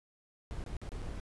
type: noise with dropouts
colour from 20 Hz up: brown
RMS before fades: -40 dBFS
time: 0.51-1.2 s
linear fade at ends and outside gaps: 0 ms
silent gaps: 0.639-0.663 / 0.767-0.816 / 0.891-0.919 / 1.019-1.024 s
effects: resampled to 24000 Hz